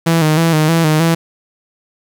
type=tone with vibrato; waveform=sawtooth; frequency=160 Hz; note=D#3; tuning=49 cents sharp; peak=-6 dBFS; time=0.06-1.15 s; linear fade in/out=10 ms; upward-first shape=square; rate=3.2 Hz; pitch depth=59 cents each way; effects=8-bit